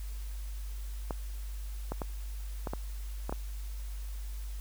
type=clicks; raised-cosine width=1 ms; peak=-20 dBFS; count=7; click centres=1.108 / 1.92 / 2.018 / 2.672 / 2.735 / 3.295 / 3.325 s; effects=added 50 Hz sine -36 dBFS peak until 4.6 s + white hiss -54 dBFS RMS until 4.6 s